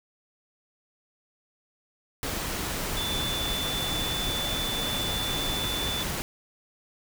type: tone in noise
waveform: sine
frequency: 3495 Hz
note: A7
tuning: 12 cents flat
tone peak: -30 dBFS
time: 2.97-6.03 s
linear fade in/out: 0 ms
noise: pink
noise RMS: -31 dBFS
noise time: 2.23-6.22 s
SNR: -2 dB
effects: none